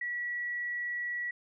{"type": "tone", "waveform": "sine", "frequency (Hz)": 1936, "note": "B6", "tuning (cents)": -35, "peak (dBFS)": -32, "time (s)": [0.01, 1.31], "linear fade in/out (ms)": 5, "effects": []}